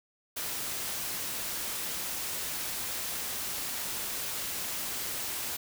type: noise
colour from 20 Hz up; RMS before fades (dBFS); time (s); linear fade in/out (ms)
white; -35; 0.36-5.57; 10
effects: none